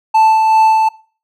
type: tone with tremolo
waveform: triangle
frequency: 880 Hz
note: A5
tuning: in tune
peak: -4 dBFS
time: 0.14-0.89 s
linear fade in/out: 10 ms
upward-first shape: sine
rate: 2.6 Hz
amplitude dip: 30%
effects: noise-tail reverb RT60 0.4 s tail -21 dB re dry